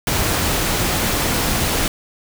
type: noise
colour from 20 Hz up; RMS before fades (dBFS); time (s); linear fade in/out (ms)
pink; -19; 0.07-1.88; 2
effects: none